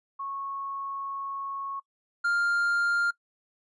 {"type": "tone pair in turn", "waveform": ["sine", "triangle"], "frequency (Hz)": [1100, 1399.8], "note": ["C#6", "F6"], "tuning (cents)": [-14, 4], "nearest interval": "major third", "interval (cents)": 418, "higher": "second", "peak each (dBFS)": [-32, -21], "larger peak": "second", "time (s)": [[0.19, 1.8], [2.24, 3.11]], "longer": "first", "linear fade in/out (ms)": 10, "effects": ["noise-tail reverb RT60 0.1 s tail -22 dB re dry", "resampled to 24000 Hz"]}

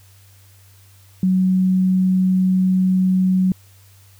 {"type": "tone", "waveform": "sine", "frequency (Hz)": 186.1, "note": "F#3", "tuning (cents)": 10, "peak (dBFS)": -13, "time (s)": [1.23, 3.52], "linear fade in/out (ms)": 2, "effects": ["added 97 Hz sine -47 dBFS peak until 4.19 s", "white hiss -53 dBFS RMS until 4.19 s"]}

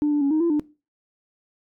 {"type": "tone with pitch steps", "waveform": "sine", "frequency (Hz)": [296.4, 293.4, 279.5, 311.6, 338.9, 298.4], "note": ["D4", "D4", "C#4", "D#4", "E4", "D4"], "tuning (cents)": [16, -2, 14, 3, 48, 28], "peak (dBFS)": -16, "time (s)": [0.02, 0.596], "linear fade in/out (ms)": 0, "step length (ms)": 96, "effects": ["noise-tail reverb RT60 0.3 s tail -21 dB re dry", "tanh soft clip ceiling -15 dBFS"]}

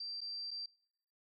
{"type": "tone with dropouts", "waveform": "sine", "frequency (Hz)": 4699, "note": "D8", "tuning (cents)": 0, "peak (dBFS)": -40, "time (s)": [0, 0.66], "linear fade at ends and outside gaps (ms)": 5, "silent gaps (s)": [[0.207, 0.214], [0.508, 0.512]], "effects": ["noise-tail reverb RT60 0.7 s tail -24 dB re dry"]}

